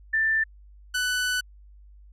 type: tone pair in turn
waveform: sine / sawtooth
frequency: 1775 / 1493.1 Hz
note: A6 / F#6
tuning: +15 / +15 cents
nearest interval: minor third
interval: 300 cents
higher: first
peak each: -20 dBFS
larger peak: neither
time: 0.13-0.44 / 0.94-1.41 s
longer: second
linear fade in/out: 10 ms
effects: added 50 Hz sine -47 dBFS peak until 2.12 s + low-pass 12000 Hz 12 dB/octave